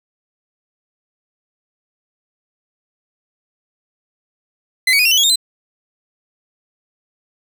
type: tone with pitch steps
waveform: 30% pulse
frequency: 2038 / 2248 / 2480 / 2736 / 3018 / 3330 / 3673 / 4053 Hz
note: C7 / C#7 / D#7 / F7 / F#7 / G#7 / A#7 / B7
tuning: -46 / +24 / -6 / -36 / +34 / +4 / -26 / +44 cents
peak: -8 dBFS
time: 4.87-5.358 s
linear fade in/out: 5 ms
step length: 61 ms
effects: none